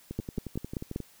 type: two click trains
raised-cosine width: 3 ms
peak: -23 / -18 dBFS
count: 11 / 5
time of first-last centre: 0.11-1.003 / 0.19-0.961 s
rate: 11.2 / 5.19 Hz
effects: white hiss -58 dBFS RMS until 1.2 s